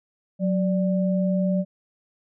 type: tone pair together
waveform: sine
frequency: 185 / 587.3 Hz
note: F#3 / D5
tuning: 0 / 0 cents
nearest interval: octave + minor sixth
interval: 2000 cents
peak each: -20 / -27 dBFS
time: 0.39-1.65 s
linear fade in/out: 50 ms
effects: none